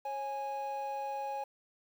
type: tone pair together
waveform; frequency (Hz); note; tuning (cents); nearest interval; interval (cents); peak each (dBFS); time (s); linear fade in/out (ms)
triangle; 546 / 830.4; C#5 / G#5; -26 / 0; perfect fifth; 726; -39 / -34; 0.05-1.44; 5
effects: 10-bit